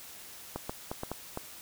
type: clicks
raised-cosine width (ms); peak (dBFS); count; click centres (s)
1; -20; 6; 0.56 / 0.695 / 0.915 / 1.034 / 1.116 / 1.374
effects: white hiss -48 dBFS RMS until 1.61 s